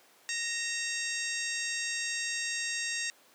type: harmonic tone with a mistuned harmonic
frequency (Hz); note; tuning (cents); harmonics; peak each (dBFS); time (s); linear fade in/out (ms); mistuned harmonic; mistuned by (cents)
932.3; A#5; 0; 2 / 3 / 4 / 5 / 6 / 7 / 8 / 9; -36 / -39 / -41 / -43 / -39 / -41 / -41 / -45; 0.29-3.1; 0; 3; -54
effects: pink hiss -60 dBFS RMS until 3.34 s + high-pass 400 Hz 12 dB/octave